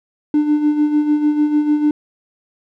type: tone with tremolo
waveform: triangle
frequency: 298.5 Hz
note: D4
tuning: 28 cents sharp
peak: -7 dBFS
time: 0.34-1.91 s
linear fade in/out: 2 ms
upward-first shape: sine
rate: 6.7 Hz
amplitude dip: 65%
effects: tanh soft clip ceiling -6 dBFS